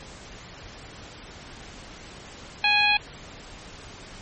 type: harmonic tone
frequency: 830.6 Hz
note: G#5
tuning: in tune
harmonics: 1 / 2 / 3 / 4 / 5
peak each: -25 / -28 / -20 / -27 / -27 dBFS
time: 2.64-2.97 s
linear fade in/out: 2 ms
effects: pink hiss -43 dBFS RMS until 4.21 s + MP3 32 kbps